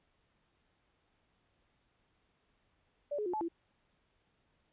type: tone with pitch steps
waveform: sine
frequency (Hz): 581 / 421.1 / 356.6 / 861 / 336.3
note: D5 / G#4 / F4 / A5 / E4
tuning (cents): -19 / +24 / +36 / -38 / +35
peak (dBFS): -33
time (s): 3.11-3.485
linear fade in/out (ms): 10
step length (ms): 75
effects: pink hiss -75 dBFS RMS until 4.72 s + resampled to 8000 Hz